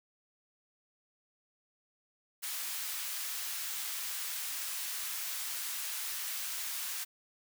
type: high-pass noise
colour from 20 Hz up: white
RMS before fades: -38 dBFS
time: 2.42-7.05 s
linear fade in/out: 20 ms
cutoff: 1200 Hz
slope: 12 dB/octave
effects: none